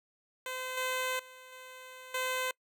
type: tone with level steps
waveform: 10% pulse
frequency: 513 Hz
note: C5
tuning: 34 cents flat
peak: -28 / -23 / -42 / -39 / -23 dBFS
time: 0.46-2.51 s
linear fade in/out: 2 ms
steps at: 0.77 / 1.19 / 1.52 / 2.14 s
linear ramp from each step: 5 ms
effects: noise-tail reverb RT60 0.1 s tail -25 dB re dry